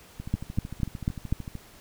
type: two click trains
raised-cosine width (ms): 5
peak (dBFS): -12 / -23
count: 5 / 19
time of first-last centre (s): 0.34-1.325 / 0.2-1.553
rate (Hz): 4.06 / 13.3
effects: pink hiss -52 dBFS RMS until 1.8 s